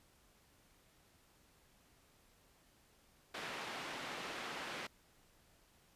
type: band-pass noise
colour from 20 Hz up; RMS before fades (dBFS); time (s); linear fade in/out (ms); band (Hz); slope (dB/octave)
white; -45; 3.34-4.87; 5; 180 to 2500; 12
effects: pink hiss -69 dBFS RMS until 5.95 s + resampled to 32000 Hz